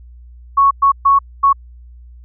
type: tone bursts at uneven times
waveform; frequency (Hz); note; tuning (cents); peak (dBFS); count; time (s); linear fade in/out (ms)
sine; 1108; C#6; -1; -7; 4; 0.57-0.71 / 0.82-0.92 / 1.05-1.19 / 1.43-1.53; 10
effects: added 60 Hz sine -36 dBFS peak until 2.24 s